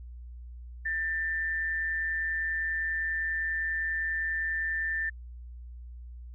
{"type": "tone with amplitude modulation", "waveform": "sine", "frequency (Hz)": 1785, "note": "A6", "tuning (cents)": 24, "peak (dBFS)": -26, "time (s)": [0.85, 5.1], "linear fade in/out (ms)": 10, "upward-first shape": "sine", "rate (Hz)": 165, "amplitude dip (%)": 40, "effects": ["added 60 Hz sine -41 dBFS peak until 6.34 s"]}